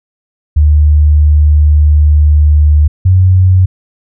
sine tone pair in turn, 75 / 92.54 Hz, D2 / F#2, +37 / +1 cents, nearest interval major third, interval 364 cents, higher second, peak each -3 dBFS, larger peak neither, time 0.56-2.88 / 3.05-3.66 s, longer first, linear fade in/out 10 ms, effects none

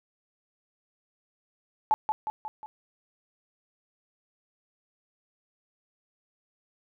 sine tone with echo, 864 Hz, A5, 32 cents flat, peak -18 dBFS, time 1.91-1.94 s, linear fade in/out 0 ms, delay 180 ms, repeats 4, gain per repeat -5 dB, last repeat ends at 2.66 s, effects none

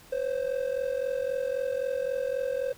triangle ring-modulated tone, 523.3 Hz, C5, in tune, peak -22 dBFS, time 0.12-2.73 s, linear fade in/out 5 ms, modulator 21.9 Hz, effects pink hiss -53 dBFS RMS until 2.77 s

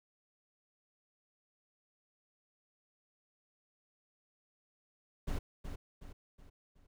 brown noise with echo, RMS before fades -35 dBFS, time 5.27-5.39 s, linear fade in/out 10 ms, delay 370 ms, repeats 4, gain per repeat -7 dB, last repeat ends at 6.87 s, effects none

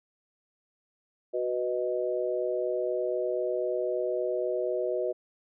sine chord, B major, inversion second, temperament equal, 370 / 493.9 / 622.3 Hz, F#4 / B4 / D#5, 0 / 0 / 0 cents, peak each -31 dBFS, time 1.33-5.13 s, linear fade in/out 20 ms, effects none

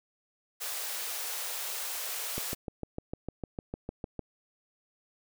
white high-pass noise, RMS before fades -36 dBFS, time 0.6-2.55 s, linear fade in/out 20 ms, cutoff 420 Hz, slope 48 dB/octave
click train, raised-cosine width 2 ms, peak -22 dBFS, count 13, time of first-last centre 2.38-4.193 s, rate 6.62 Hz
effects none

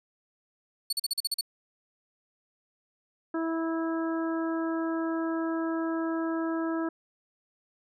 sawtooth tone bursts, 4435 Hz, C#8, in tune, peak -23 dBFS, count 8, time 0.9-1.411 s, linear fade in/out 5 ms, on 28 ms, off 41 ms
harmonic tone, 327 Hz, E4, 14 cents flat, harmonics 1 / 2 / 3 / 4 / 5, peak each -28 / -37 / -40 / -39 / -42 dBFS, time 3.34-6.89 s, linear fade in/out 5 ms
effects resampled to 32000 Hz

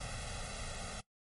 pink noise with comb filter, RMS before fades -42 dBFS, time 0-1.01 s, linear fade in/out 10 ms, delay 1.5 ms, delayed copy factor +1, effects noise-tail reverb RT60 0.1 s tail -19 dB re dry + MP3 48 kbps

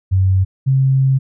sine tone pair in turn, 94.6 / 133.78 Hz, F#2 / C3, +39 / +39 cents, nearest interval tritone, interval 600 cents, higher second, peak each -10 dBFS, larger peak neither, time 0.11-0.45 / 0.66-1.19 s, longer second, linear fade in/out 20 ms, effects none

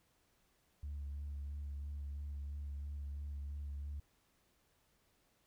sine tone with vibrato, 71.6 Hz, D2, 43 cents flat, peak -39 dBFS, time 0.83-4 s, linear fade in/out 5 ms, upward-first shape sine, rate 3 Hz, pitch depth 23 cents each way, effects tanh soft clip ceiling -38 dBFS + pink hiss -75 dBFS RMS until 5.46 s

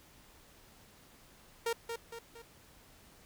sawtooth tone with echo, 463.2 Hz, A#4, 11 cents flat, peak -27 dBFS, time 1.66-1.73 s, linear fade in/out 5 ms, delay 230 ms, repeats 3, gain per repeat -6 dB, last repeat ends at 2.42 s, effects pink hiss -60 dBFS RMS until 3.25 s

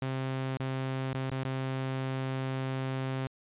sawtooth tone with dropouts, 132.2 Hz, C3, 18 cents sharp, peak -27 dBFS, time 0.02-3.27 s, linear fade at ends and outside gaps 2 ms, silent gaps 0.571-0.599 / 1.133-1.144 / 1.302-1.316 / 1.437-1.449 s, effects resampled to 8000 Hz

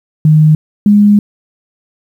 sine tone pair in turn, 154.4 / 206.1 Hz, D#3 / G#3, -13 / -13 cents, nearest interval perfect fourth, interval 500 cents, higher second, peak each -3 dBFS, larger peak neither, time 0.25-0.55 / 0.86-1.19 s, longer second, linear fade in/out 2 ms, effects 7-bit

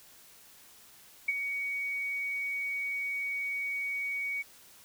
sine tone with ADSR envelope, 2245 Hz, C#7, 21 cents sharp, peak -23 dBFS, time 1.28-4.43 s, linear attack 8 ms, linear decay 28 ms, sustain -8 dB, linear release 21 ms, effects white hiss -56 dBFS RMS until 4.84 s

